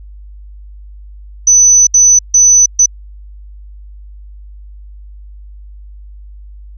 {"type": "tone bursts at uneven times", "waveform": "sine", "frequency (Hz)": 6000, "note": "F#8", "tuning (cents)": 23, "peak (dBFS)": -3, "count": 4, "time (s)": [[1.47, 1.87], [1.94, 2.19], [2.34, 2.66], [2.79, 2.86]], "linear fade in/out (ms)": 5, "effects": ["added 50 Hz sine -30 dBFS peak until 6.77 s"]}